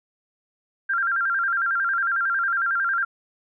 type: tone with vibrato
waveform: sine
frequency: 1480 Hz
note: F#6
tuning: in tune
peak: -20 dBFS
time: 0.89-3.05 s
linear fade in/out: 10 ms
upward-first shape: square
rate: 11 Hz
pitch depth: 120 cents each way
effects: none